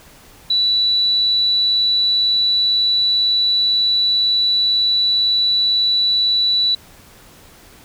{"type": "tone", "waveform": "sine", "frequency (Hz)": 3951, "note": "B7", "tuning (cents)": 0, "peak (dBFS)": -13, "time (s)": [0.5, 6.75], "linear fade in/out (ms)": 5, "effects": ["pink hiss -45 dBFS RMS until 7.84 s"]}